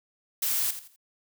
blue noise with echo, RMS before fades -27 dBFS, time 0.42-0.71 s, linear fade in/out 5 ms, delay 84 ms, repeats 3, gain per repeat -11 dB, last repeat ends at 0.962 s, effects none

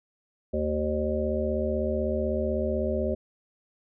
harmonic tone, 76 Hz, D#2, 40 cents flat, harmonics 1 / 3 / 5 / 7 / 8, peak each -31 / -31 / -31 / -31 / -31 dBFS, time 0.53-3.15 s, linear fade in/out 10 ms, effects none

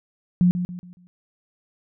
sine tone with echo, 178.2 Hz, F3, 35 cents sharp, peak -13 dBFS, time 0.41-0.51 s, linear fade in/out 0 ms, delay 140 ms, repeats 4, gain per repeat -9 dB, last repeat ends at 1.07 s, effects none

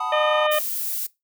triangle chord, B dominant seventh, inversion second, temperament equal, 740 / 880 / 987.8 / 1244.5 Hz, F#5 / A5 / B5 / D#6, 0 / 0 / 0 / 0 cents, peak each -29 / -28 / -29 / -25 dBFS, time 0-0.47 s, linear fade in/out 5 ms
harmonic tone, 608 Hz, D#5, 40 cents flat, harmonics 1 / 2 / 3 / 4 / 5 / 6, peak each -20 / -26 / -28 / -31 / -30 / -36 dBFS, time 0.12-0.59 s, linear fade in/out 5 ms
violet noise, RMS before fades -27 dBFS, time 0.51-1.07 s, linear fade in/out 10 ms
effects noise-tail reverb RT60 0.2 s tail -21 dB re dry

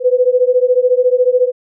sine beating tone pair, 493.9 / 507.9 Hz, B4 / B4, 0 / +48 cents, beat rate 14 Hz, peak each -12 dBFS, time 0-1.52 s, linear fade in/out 50 ms, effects none

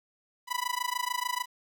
sawtooth tone with amplitude modulation, 989 Hz, B5, 2 cents sharp, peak -22 dBFS, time 0.47-1.46 s, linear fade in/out 50 ms, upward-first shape sine, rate 26.8 Hz, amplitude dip 95%, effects 10-bit

